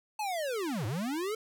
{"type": "linear two-way sweep", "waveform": "square", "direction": "down then up", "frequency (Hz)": [878, 96.7, 450.8], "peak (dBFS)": -32, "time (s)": [0.19, 1.35], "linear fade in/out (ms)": 5, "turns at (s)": 0.86, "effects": []}